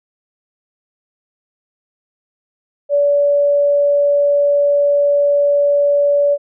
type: tone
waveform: sine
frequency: 574 Hz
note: D5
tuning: 40 cents flat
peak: -10 dBFS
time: 2.89-6.38 s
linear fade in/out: 50 ms
effects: none